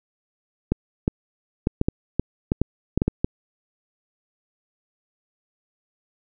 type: clicks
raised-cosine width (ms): 3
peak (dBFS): -6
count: 12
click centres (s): 0.72 / 1.079 / 1.671 / 1.814 / 1.885 / 2.196 / 2.519 / 2.616 / 2.976 / 3.019 / 3.08 / 3.245
effects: none